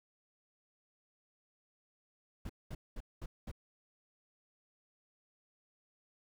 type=noise bursts; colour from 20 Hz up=brown; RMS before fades=-42 dBFS; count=5; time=2.45-3.515 s; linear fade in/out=5 ms; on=45 ms; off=210 ms; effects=none